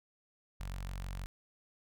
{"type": "tone with notch filter", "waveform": "sawtooth", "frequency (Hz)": 46.25, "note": "F#1", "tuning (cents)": 0, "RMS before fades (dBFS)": -41, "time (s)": [0.6, 1.26], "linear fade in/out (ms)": 0, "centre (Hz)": 350, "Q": 0.51, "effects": []}